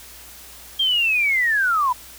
sine linear sweep, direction down, 3222 to 954 Hz, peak -16 dBFS, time 0.79-1.93 s, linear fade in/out 10 ms, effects added 60 Hz sine -50 dBFS peak until 2.18 s + white hiss -42 dBFS RMS until 2.18 s

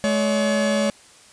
45% pulse tone pair together, 212.8 / 568 Hz, G#3 / C#5, +42 / +42 cents, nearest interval octave + perfect fourth, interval 1700 cents, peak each -21 / -21 dBFS, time 0.04-0.9 s, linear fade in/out 0 ms, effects white hiss -49 dBFS RMS until 1.32 s + resampled to 22050 Hz

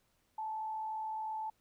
sine tone with frequency modulation, 873 Hz, A5, 14 cents flat, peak -36 dBFS, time 0.38-1.5 s, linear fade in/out 5 ms, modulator 43.4 Hz, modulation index 0.31, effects pink hiss -75 dBFS RMS until 1.6 s

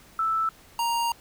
sine / square tone pair in turn, 1318.5 / 934.7 Hz, E6 / A#5, 0 / +4 cents, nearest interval tritone, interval 596 cents, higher first, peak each -22 / -24 dBFS, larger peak first, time 0.19-0.49 / 0.79-1.12 s, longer second, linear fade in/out 2 ms, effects pink hiss -53 dBFS RMS until 1.2 s

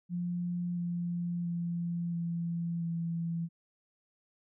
sine tone with pitch steps, 175.5 / 173.48 / 171.49 / 169.52 / 167.57 Hz, F3 / F3 / F3 / E3 / E3, +9 / -11 / -31 / +49 / +29 cents, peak -31 dBFS, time 0.09-3.49 s, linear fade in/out 50 ms, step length 680 ms, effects none

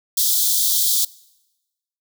white high-pass noise, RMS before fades -18 dBFS, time 0.17-1.05 s, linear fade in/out 5 ms, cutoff 3300 Hz, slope 96 dB/octave, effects noise-tail reverb RT60 1.0 s tail -23 dB re dry

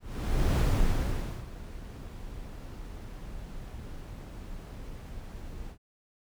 brown noise with ADSR envelope, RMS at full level -23 dBFS, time 0-5.78 s, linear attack 570 ms, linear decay 870 ms, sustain -18 dB, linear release 88 ms, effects none

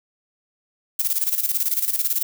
violet noise with tremolo, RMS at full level -20 dBFS, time 0.99-2.23 s, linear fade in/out 5 ms, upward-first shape square, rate 18 Hz, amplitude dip 70%, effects none

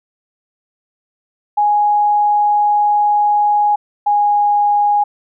sine tone pair in turn, 830.6 / 824.9 Hz, G#5 / G#5, 0 / -12 cents, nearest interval unison, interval 12 cents, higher first, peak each -10 dBFS, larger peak neither, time 1.57-3.76 / 4.06-5.04 s, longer first, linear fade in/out 10 ms, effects none

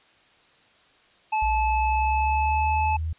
square tone, 866 Hz, A5, 28 cents flat, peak -22 dBFS, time 1.32-2.97 s, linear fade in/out 10 ms
sine linear sweep, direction up, 56.1 to 81.1 Hz, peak -25 dBFS, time 1.42-3.13 s, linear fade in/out 5 ms
effects white hiss -58 dBFS RMS until 3.18 s + resampled to 8000 Hz

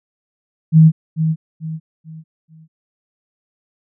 sine tone with echo, 159.3 Hz, D#3, 41 cents sharp, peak -4 dBFS, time 0.72-0.92 s, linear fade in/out 50 ms, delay 440 ms, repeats 4, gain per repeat -9 dB, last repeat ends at 2.68 s, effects none

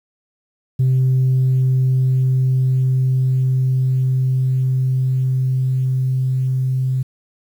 sine tone with level ramp, 130 Hz, C3, 11 cents flat, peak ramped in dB -10 to -15 dBFS, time 0.79-7.03 s, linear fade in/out 10 ms, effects tanh soft clip ceiling -10 dBFS + 8-bit

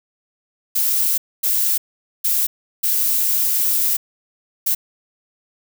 violet noise bursts at uneven times, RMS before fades -18 dBFS, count 5, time 0.75-1.18 / 1.43-1.78 / 2.24-2.47 / 2.83-3.97 / 4.66-4.75 s, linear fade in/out 10 ms, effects none

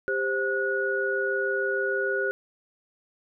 sine tone cluster, 397.4 / 524 / 1458 Hz, G4 / C5 / F#6, +24 / +2 / -26 cents, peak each -28 / -30 / -27 dBFS, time 0.08-2.31 s, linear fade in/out 0 ms, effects none

